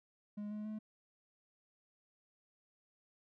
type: tone with pitch steps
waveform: triangle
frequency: 207.7 / 211.3 / 215 Hz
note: G#3 / G#3 / A3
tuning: 0 / +30 / -40 cents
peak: -38 dBFS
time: 0.37-0.79 s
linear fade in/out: 10 ms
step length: 140 ms
effects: none